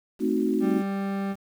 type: chord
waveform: sine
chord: A diminished seventh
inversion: none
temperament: equal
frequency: 220 / 261.6 / 311.1 / 370 Hz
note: A3 / C4 / Eb4 / Gb4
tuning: 0 / 0 / 0 / 0 cents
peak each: -27 dBFS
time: 0.19-0.83 s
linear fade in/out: 50 ms
type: tone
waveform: 40% pulse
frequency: 196.6 Hz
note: G3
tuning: 5 cents sharp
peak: -25 dBFS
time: 0.6-1.36 s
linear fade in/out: 50 ms
effects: low-pass 2000 Hz 12 dB/octave + 8-bit